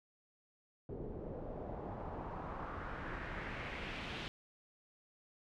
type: noise with low-pass filter sweep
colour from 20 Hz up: pink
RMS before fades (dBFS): -44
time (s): 0.89-4.28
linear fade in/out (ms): 0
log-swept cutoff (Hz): 410 to 3300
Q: 2
effects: none